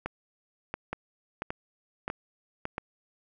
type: two click trains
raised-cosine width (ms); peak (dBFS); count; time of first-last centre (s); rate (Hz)
0.5; -17 / -17; 5 / 4; 0.06-2.781 / 0.93-2.654; 1.47 / 1.74
effects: none